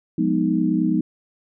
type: chord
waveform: sine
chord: F half-diminished seventh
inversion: none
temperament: equal with one note detuned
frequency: 177.97 / 207.7 / 246.9 / 311.1 Hz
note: F3 / Ab3 / Cb4 / Eb4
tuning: +33 / 0 / 0 / 0 cents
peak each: -23 / -24 / -23 / -21 dBFS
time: 0.18-1.01 s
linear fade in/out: 5 ms
effects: none